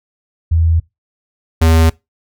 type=tone pair in turn; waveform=sine / square; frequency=82.2 / 81.26 Hz; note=E2 / E2; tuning=-4 / -24 cents; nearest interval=unison; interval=20 cents; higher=first; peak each=-9 / -8 dBFS; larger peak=second; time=0.51-0.8 / 1.61-1.9 s; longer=neither; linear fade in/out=10 ms; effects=noise-tail reverb RT60 0.2 s tail -22 dB re dry